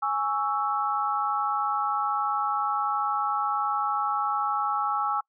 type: chord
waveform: sine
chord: C# minor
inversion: second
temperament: equal with one note detuned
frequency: 830.6 / 1117.1 / 1318.5 Hz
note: G#5 / C#6 / E6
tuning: 0 / +13 / 0 cents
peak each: -28 / -30 / -27 dBFS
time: 0.02-5.21 s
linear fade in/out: 10 ms
effects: noise-tail reverb RT60 0.1 s tail -26 dB re dry